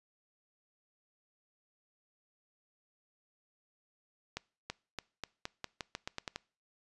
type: accelerating click train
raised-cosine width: 0.2 ms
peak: -20 dBFS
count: 12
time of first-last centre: 4.37-6.36 s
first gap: 330 ms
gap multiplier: 0.87
effects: noise-tail reverb RT60 0.4 s tail -24 dB re dry + resampled to 24000 Hz